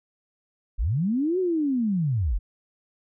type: linear two-way sweep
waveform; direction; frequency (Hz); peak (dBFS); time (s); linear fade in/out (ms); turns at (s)
sine; up then down; 34.65 to 380 to 34.65; -21; 0.78-2.39; 20; 1.39
effects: none